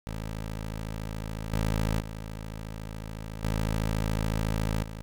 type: tone with level steps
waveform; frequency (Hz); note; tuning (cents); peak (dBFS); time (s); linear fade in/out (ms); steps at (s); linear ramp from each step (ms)
15% pulse; 53.9; A1; -35; -27 / -19 / -30 / -20 / -31; 0.07-5.02; 0; 1.53 / 2 / 3.43 / 4.83; 2
effects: none